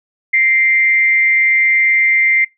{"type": "tone with amplitude modulation", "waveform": "sine", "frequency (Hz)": 2093, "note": "C7", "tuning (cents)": 0, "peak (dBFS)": -7, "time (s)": [0.33, 2.45], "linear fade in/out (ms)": 10, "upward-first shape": "sine", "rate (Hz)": 228, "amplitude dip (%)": 45, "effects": ["noise-tail reverb RT60 0.2 s tail -23 dB re dry"]}